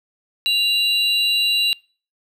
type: tone pair together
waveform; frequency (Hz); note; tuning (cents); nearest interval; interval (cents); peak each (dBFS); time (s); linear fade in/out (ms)
triangle; 2794 / 3947; F7 / B7; 0 / -2; tritone; 598; -17; 0.46-1.73; 0
effects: noise-tail reverb RT60 0.4 s tail -25 dB re dry